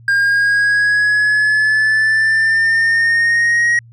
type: exponential sweep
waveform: triangle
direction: up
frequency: 1607 to 1897 Hz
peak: -9 dBFS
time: 0.08-3.79 s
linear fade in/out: 2 ms
effects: added 116 Hz sine -39 dBFS peak until 3.92 s + resampled to 24000 Hz